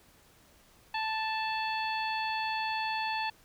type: harmonic tone with a mistuned harmonic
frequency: 880 Hz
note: A5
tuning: in tune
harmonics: 1 / 2 / 3 / 4 / 5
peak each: -32 / -38 / -37 / -43 / -42 dBFS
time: 0.94-3.3 s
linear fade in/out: 5 ms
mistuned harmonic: 4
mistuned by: -42 cents
effects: pink hiss -61 dBFS RMS until 3.44 s